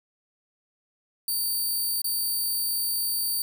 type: tone with dropouts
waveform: 5% pulse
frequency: 4607 Hz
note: D8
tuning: 34 cents flat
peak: -18 dBFS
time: 1.28-3.42 s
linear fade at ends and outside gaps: 2 ms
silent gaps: 2.018-2.043 s
effects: none